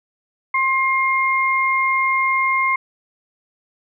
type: tone pair together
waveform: sine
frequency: 1062.5 / 2125 Hz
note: C6 / C7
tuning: +26 / +26 cents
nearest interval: octave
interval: 1200 cents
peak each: -18 dBFS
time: 0.54-2.76 s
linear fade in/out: 5 ms
effects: none

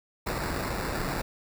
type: noise with sample-and-hold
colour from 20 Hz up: pink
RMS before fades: -31 dBFS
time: 0.26-1.22 s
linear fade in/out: 10 ms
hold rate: 3150 Hz
effects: none

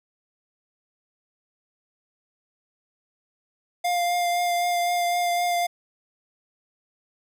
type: tone with vibrato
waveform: square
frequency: 702 Hz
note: F5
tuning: 9 cents sharp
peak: -22 dBFS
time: 3.84-5.67 s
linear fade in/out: 10 ms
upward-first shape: triangle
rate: 3.9 Hz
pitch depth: 17 cents each way
effects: none

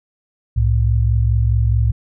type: tone pair together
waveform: sine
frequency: 65.24 / 110 Hz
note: C2 / A2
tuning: -4 / 0 cents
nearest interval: major sixth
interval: 904 cents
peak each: -15 dBFS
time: 0.56-1.92 s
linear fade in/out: 10 ms
effects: none

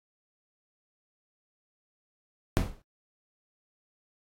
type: noise with exponential decay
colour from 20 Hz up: brown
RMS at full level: -21 dBFS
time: 2.57-2.82 s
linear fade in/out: 0 ms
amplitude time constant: 54 ms
effects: AAC 48 kbps

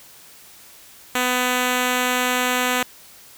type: tone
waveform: 5% pulse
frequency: 250 Hz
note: B3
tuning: 21 cents sharp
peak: -7 dBFS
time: 1.15-2.83 s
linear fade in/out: 2 ms
effects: white hiss -46 dBFS RMS until 3.37 s

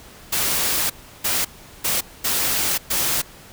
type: noise bursts at uneven times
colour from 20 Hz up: white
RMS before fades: -21 dBFS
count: 5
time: 0.32-0.9 / 1.24-1.45 / 1.84-2.01 / 2.24-2.78 / 2.9-3.22 s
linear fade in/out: 10 ms
effects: pink hiss -44 dBFS RMS until 3.52 s

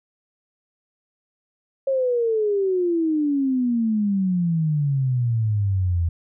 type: exponential sweep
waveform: sine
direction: down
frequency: 547 to 82.41 Hz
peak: -18 dBFS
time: 1.87-6.09 s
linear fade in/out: 5 ms
effects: none

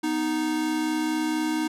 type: tone pair together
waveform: square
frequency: 246.9 / 311.1 Hz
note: B3 / D#4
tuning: 0 / 0 cents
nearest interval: major third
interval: 400 cents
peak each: -32 / -25 dBFS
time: 0.03-1.68 s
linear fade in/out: 10 ms
effects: low-pass 12000 Hz 12 dB/octave

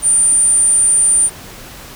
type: tone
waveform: sine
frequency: 9070 Hz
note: C#9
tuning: 39 cents sharp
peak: -7 dBFS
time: 0.02-1.3 s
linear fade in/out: 50 ms
effects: tanh soft clip ceiling -5 dBFS + pink hiss -34 dBFS RMS until 1.95 s

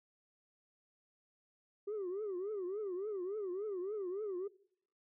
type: tone with vibrato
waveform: sine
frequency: 392 Hz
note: G4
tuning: in tune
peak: -35 dBFS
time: 1.87-4.48 s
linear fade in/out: 10 ms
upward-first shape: triangle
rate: 3.5 Hz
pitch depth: 210 cents each way
effects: noise-tail reverb RT60 0.7 s tail -24 dB re dry + tanh soft clip ceiling -35 dBFS

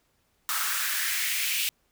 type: noise with high-pass filter sweep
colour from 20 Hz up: white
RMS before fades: -28 dBFS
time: 0.49-1.69 s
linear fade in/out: 0 ms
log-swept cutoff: 1200 to 2700 Hz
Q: 3.2
effects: pink hiss -70 dBFS RMS until 1.91 s

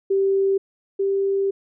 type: tone pair in turn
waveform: sine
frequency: 390 / 392.7 Hz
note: G4 / G4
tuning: -9 / +3 cents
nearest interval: unison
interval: 12 cents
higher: second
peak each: -16 / -18 dBFS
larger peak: first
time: 0.1-0.58 / 0.99-1.51 s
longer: second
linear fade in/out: 10 ms
effects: none

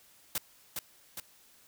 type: noise with echo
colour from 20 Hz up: white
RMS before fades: -32 dBFS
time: 0.35-0.38 s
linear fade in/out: 2 ms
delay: 410 ms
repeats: 2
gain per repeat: -4 dB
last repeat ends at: 1.2 s
effects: white hiss -61 dBFS RMS until 1.67 s

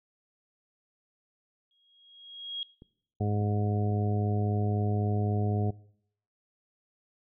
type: tone with exponential growth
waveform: sine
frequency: 3284 Hz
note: G#7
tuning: 20 cents flat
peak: -30 dBFS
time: 1.71-2.63 s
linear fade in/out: 1 ms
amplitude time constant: 200 ms
type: clicks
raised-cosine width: 3 ms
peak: -36 dBFS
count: 3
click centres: 2.821 / 3.415 / 3.912 s
type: harmonic tone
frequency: 103.83 Hz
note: G#2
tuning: in tune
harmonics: 1 / 2 / 3 / 4 / 5 / 6 / 7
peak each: -27 / -33 / -40 / -36 / -46 / -43 / -38 dBFS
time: 3.2-5.71 s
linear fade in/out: 10 ms
effects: noise-tail reverb RT60 0.7 s tail -22 dB re dry

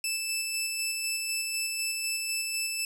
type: tone with tremolo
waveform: 15% pulse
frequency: 2637 Hz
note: E7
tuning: in tune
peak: -21 dBFS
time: 0.04-2.85 s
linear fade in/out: 2 ms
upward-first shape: square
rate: 4 Hz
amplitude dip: 25%
effects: none

